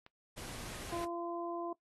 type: click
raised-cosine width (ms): 0.3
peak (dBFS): -37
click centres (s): 0.064
type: noise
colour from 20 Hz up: pink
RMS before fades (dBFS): -46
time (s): 0.36-1.06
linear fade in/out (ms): 20
type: harmonic tone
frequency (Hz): 342.6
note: F4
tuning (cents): -33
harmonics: 1 / 2 / 3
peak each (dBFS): -39 / -42 / -44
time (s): 0.92-1.73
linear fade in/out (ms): 5
effects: noise-tail reverb RT60 0.1 s tail -19 dB re dry + AAC 32 kbps